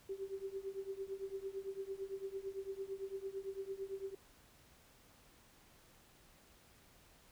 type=tone with tremolo; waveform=sine; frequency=388.9 Hz; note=G4; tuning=14 cents flat; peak=-37 dBFS; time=0.09-4.15 s; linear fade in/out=5 ms; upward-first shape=triangle; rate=8.9 Hz; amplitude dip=95%; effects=pink hiss -65 dBFS RMS until 7.31 s